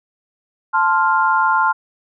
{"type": "chord", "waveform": "sine", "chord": "F major", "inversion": "first", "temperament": "equal", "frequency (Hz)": [880, 1046.5, 1396.9], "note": ["A5", "C6", "F6"], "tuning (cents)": [0, 0, 0], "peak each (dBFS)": -17, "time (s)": [0.73, 1.73], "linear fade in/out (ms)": 20, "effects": []}